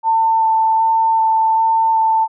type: tone with vibrato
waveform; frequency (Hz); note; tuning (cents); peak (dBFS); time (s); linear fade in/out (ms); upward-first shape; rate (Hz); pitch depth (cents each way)
sine; 893; A5; +25; -11; 0.03-2.28; 50; square; 1.3; 8
effects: none